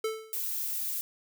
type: tone with exponential decay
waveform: square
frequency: 440 Hz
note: A4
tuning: in tune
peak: -27 dBFS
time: 0.04-0.45 s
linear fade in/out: 5 ms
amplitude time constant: 87 ms
type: noise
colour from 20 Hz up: violet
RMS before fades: -33 dBFS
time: 0.33-1.01 s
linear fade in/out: 0 ms
effects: none